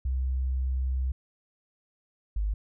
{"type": "tone pair in turn", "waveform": "sine", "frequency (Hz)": [64.8, 51.33], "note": ["C2", "G#1"], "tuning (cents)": [-16, -20], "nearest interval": "major third", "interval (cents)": 404, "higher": "first", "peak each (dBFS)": -25, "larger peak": "neither", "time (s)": [[0.05, 1.12], [2.36, 2.54]], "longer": "first", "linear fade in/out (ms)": 5, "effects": []}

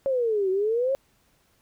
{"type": "exponential two-way sweep", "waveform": "sine", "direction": "down then up", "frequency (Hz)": [554.4, 370, 554.4], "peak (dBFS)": -21, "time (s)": [0.06, 0.95], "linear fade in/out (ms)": 0, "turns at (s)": 0.5, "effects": ["pink hiss -65 dBFS RMS until 1.61 s"]}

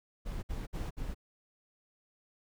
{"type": "noise bursts", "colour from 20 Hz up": "brown", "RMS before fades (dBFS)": -37, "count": 4, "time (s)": [0.25, 1.147], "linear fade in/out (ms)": 20, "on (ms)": 180, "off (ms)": 59, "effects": []}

